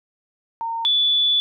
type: tone pair in turn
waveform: sine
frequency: 916 / 3458 Hz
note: A#5 / A7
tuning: -31 / -31 cents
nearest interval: octave + major seventh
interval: 2300 cents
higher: second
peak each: -23 / -15 dBFS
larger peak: second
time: 0.61-0.85 / 0.85-1.4 s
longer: second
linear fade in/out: 0 ms
effects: none